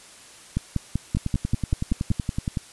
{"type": "two click trains", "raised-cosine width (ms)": 5, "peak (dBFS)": [-12, -10], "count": [16, 9], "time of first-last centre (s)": [[1.17, 2.572], [0.57, 2.114]], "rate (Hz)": [10.7, 5.18], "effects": ["white hiss -47 dBFS RMS until 2.72 s", "resampled to 24000 Hz"]}